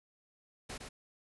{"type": "noise with echo", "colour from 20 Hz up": "pink", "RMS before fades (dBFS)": -43, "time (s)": [0.69, 0.78], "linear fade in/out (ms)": 10, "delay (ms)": 110, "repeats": 1, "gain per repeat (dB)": -4, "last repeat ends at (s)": 0.89, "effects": ["resampled to 24000 Hz"]}